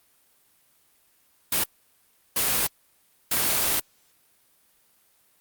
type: noise bursts at uneven times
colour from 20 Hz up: white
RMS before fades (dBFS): -23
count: 3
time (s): 1.52-1.64 / 2.36-2.67 / 3.31-3.8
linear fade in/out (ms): 5
effects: white hiss -63 dBFS RMS until 5.4 s + Opus 32 kbps